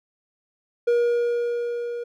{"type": "tone with level ramp", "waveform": "triangle", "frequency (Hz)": 476.3, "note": "A#4", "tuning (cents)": 37, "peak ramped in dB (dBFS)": [-14, -26], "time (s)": [0.87, 2.04], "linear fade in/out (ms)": 10, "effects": []}